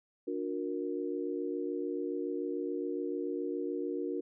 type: chord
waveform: sine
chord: D augmented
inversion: none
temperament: equal with one note detuned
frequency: 293.7 / 360.7 / 466.2 Hz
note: D4 / F#4 / A#4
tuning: 0 / -44 / 0 cents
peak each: -37 / -36 / -38 dBFS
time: 0.27-4.21 s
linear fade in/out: 10 ms
effects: none